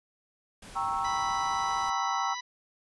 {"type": "noise", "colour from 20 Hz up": "pink", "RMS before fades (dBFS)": -47, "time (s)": [0.62, 1.9], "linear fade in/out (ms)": 5}
{"type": "chord", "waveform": "sine", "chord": "G diminished seventh", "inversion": "none", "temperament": "equal with one note detuned", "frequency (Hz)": [784, 932.3, 1099.2, 1318.5], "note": ["G5", "Bb5", "Db6", "Fb6"], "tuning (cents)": [0, 0, -15, 0], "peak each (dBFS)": -33, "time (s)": [0.75, 2.35], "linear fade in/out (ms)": 20}
{"type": "harmonic tone", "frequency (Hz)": 987.8, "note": "B5", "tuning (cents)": 0, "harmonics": [1, 2, 3, 4, 5, 6], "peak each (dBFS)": [-38, -39, -47, -42, -48, -44], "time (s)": [1.04, 2.41], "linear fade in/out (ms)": 10}
{"effects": ["resampled to 24000 Hz"]}